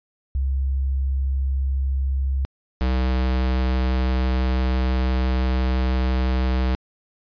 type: tone pair in turn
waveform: sine / square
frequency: 67 / 63.86 Hz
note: C2 / C2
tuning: +42 / -41 cents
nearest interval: minor second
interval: 83 cents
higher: first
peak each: -19 dBFS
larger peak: neither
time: 0.35-2.45 / 2.81-6.75 s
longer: second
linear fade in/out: 0 ms
effects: resampled to 11025 Hz